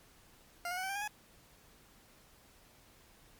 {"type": "tone with pitch steps", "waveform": "20% pulse", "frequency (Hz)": [700, 721.8, 744.2, 767.3, 791.2, 815.8, 841.1], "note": ["F5", "F#5", "F#5", "G5", "G5", "G#5", "G#5"], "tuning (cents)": [4, -43, 10, -37, 16, -31, 22], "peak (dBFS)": -31, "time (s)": [0.65, 1.077], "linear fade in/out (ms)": 2, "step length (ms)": 61, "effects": ["pink hiss -62 dBFS RMS until 3.39 s", "MP3 96 kbps"]}